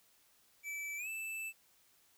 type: tone with pitch glide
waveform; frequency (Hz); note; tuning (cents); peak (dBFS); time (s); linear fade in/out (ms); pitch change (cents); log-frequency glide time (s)
square; 2311 to 2639; D7 to E7; -28 to +1; -40; 0.63-1.53; 50; +229; 0.97-1.08
effects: white hiss -69 dBFS RMS until 2.17 s